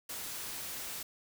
white noise, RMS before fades -41 dBFS, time 0.09-1.03 s, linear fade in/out 5 ms, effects none

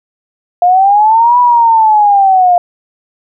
sine linear two-way sweep, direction up then down, 698.5 to 986 to 698.5 Hz, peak -4 dBFS, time 0.62-2.58 s, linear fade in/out 2 ms, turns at 1.39 s, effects none

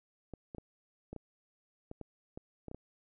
clicks, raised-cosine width 2 ms, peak -30 dBFS, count 11, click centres 0.337 / 0.548 / 0.583 / 1.13 / 1.163 / 1.914 / 2.013 / 2.375 / 2.683 / 2.714 / 2.746 s, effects none

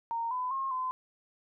sine tone with pitch steps, 924 / 1006 / 1074 / 1024 Hz, A#5 / B5 / C6 / C6, -16 / +32 / +45 / -38 cents, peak -30 dBFS, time 0.11-0.91 s, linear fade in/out 0 ms, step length 200 ms, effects none

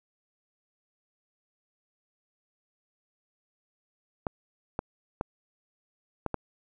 clicks, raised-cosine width 1 ms, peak -15 dBFS, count 5, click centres 4.268 / 4.791 / 5.211 / 6.263 / 6.343 s, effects none

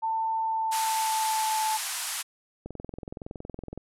sine tone with pitch glide, 893 to 872.1 Hz, A5 to A5, +25 to -16 cents, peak -25 dBFS, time 0.02-1.78 s, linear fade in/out 20 ms, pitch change -41 cents, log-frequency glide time 0.41-1.6 s
white band-pass noise, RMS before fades -33 dBFS, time 0.71-2.23 s, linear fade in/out 20 ms, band 720 to 12000 Hz, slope 48 dB/octave
click train, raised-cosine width 2 ms, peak -24 dBFS, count 25, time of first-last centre 2.66-3.776 s, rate 21.5 Hz
effects none

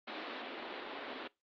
pink band-pass noise, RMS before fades -44 dBFS, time 0.07-1.28 s, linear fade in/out 10 ms, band 250 to 4000 Hz, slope 48 dB/octave, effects noise-tail reverb RT60 0.2 s tail -20 dB re dry + Opus 48 kbps

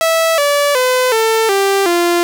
sawtooth tone with pitch steps, 654 / 576 / 507.2 / 446.7 / 393.4 / 346.4 Hz, E5 / D5 / B4 / A4 / G4 / F4, -14 / -34 / +46 / +26 / +6 / -14 cents, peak -7 dBFS, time 0.01-2.23 s, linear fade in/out 0 ms, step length 370 ms, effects none

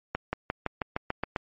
accelerating click train, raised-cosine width 0.5 ms, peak -13 dBFS, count 9, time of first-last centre 0.15-1.362 s, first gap 180 ms, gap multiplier 0.95, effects MP3 32 kbps

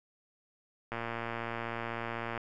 click train, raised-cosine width 0.5 ms, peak -21 dBFS, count 170, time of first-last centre 0.92-2.377 s, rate 116 Hz, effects none

